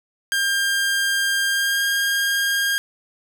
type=tone with pitch glide; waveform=sawtooth; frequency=1600 to 1614.9 Hz; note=G6 to G#6; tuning=+35 to -49 cents; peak=-15 dBFS; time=0.32-2.78 s; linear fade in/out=0 ms; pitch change=+16 cents; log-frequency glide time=1.48-1.83 s; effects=none